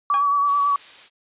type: tone with vibrato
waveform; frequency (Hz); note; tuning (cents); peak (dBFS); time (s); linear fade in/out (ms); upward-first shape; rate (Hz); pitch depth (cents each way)
sine; 1141; C#6; +50; -16; 0.1-0.76; 2; sine; 9.1; 27
type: tone with exponential decay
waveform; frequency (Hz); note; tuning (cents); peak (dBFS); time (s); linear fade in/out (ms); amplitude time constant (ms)
sawtooth; 816; G#5; -31; -20; 0.14-0.29; 0; 32
type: noise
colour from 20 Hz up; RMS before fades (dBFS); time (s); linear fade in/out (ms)
blue; -36; 0.45-1.1; 50
effects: resampled to 8000 Hz